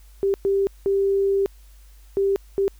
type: tone bursts at uneven times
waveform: sine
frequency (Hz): 393.6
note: G4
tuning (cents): +7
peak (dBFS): -17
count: 5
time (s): 0.23-0.34 / 0.45-0.67 / 0.86-1.46 / 2.17-2.36 / 2.58-2.68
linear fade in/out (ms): 0
effects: added 50 Hz sine -45 dBFS peak until 2.79 s + white hiss -58 dBFS RMS until 2.79 s